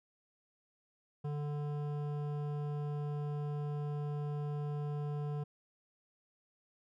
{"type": "tone with hard clipping", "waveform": "sine", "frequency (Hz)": 146.83, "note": "D3", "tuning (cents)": 0, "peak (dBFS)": -37, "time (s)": [1.24, 5.44], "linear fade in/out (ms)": 10, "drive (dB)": 13, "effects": []}